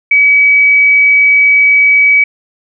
sine tone, 2277 Hz, C#7, 46 cents sharp, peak -4 dBFS, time 0.11-2.24 s, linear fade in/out 5 ms, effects none

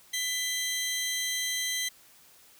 20% pulse tone pair together, 2000 / 3173 Hz, B6 / G7, +21 / +20 cents, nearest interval minor sixth, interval 799 cents, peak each -26 / -27 dBFS, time 0.13-1.89 s, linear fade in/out 10 ms, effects white hiss -57 dBFS RMS until 2.59 s

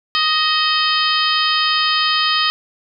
harmonic tone with a mistuned harmonic, 623 Hz, D#5, 2 cents sharp, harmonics 2 / 3 / 4 / 5 / 6 / 7 / 8, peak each -19 / -23 / -24 / -20 / -24 / -23 / -23 dBFS, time 0.15-2.5 s, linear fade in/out 0 ms, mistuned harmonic 4, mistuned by +51 cents, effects none

